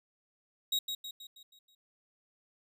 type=tone with echo; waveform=40% pulse; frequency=3800 Hz; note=A#7; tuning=33 cents sharp; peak=-27 dBFS; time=0.72-0.79 s; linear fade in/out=5 ms; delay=160 ms; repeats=6; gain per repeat=-6 dB; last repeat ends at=1.75 s; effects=none